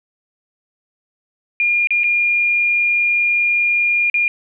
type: tone with dropouts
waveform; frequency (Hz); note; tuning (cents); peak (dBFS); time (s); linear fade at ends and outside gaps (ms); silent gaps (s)
sine; 2415; D7; +48; -13; 1.6-4.28; 1; 1.872-1.906 / 2.035-2.041 / 4.099-4.142
effects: none